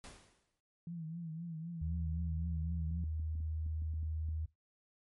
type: noise with exponential decay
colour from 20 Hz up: pink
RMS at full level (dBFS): -49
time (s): 0.04-0.6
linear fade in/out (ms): 0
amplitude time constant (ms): 120
type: tone with vibrato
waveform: sine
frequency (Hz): 164.81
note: E3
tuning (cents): 0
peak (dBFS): -40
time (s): 0.87-3.04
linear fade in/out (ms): 2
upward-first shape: triangle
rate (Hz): 3.9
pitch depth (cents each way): 100
type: tone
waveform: sine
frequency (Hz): 78.8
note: D#2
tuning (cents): +23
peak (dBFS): -35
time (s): 1.81-4.46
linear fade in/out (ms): 10
type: clicks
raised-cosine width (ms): 5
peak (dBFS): -40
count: 10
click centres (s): 2.911 / 3.041 / 3.198 / 3.354 / 3.404 / 3.664 / 3.821 / 3.938 / 4.031 / 4.288
effects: noise-tail reverb RT60 0.2 s tail -19 dB re dry + MP3 48 kbps